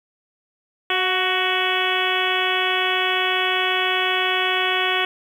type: harmonic tone with a mistuned harmonic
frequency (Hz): 372.1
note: F#4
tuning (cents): +10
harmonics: 1 / 2 / 3 / 4 / 5 / 6 / 7 / 8 / 9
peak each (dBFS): -27 / -27 / -27 / -27 / -27 / -27 / -27 / -27 / -27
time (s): 0.9-5.05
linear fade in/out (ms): 2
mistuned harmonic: 2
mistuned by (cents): -30
effects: 8-bit